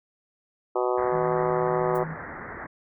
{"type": "harmonic tone", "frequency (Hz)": 124.4, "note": "B2", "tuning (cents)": 13, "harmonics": [3, 4, 5, 6, 7, 8, 9, 10], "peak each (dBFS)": [-26, -28, -30, -32, -33, -34, -35, -36], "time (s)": [0.75, 2.04], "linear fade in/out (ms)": 10}
{"type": "low-pass noise", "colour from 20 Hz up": "white", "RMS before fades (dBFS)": -38, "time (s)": [0.97, 2.67], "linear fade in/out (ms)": 10, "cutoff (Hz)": 2000, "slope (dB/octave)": 96}
{"type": "tone", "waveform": "sine", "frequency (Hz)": 160, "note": "D#3", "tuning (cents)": 49, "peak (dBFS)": -32, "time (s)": [1.1, 2.17], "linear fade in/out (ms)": 50}
{"type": "noise with exponential decay", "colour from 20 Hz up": "violet", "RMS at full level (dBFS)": -39, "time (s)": [1.95, 2.03], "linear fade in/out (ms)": 5, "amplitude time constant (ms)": 17}
{"effects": []}